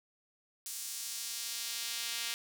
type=tone with high-pass filter sweep; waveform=sawtooth; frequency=233.1 Hz; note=A#3; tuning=in tune; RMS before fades=-39 dBFS; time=0.66-2.34 s; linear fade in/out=0 ms; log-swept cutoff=7300 to 3000 Hz; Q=1; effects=none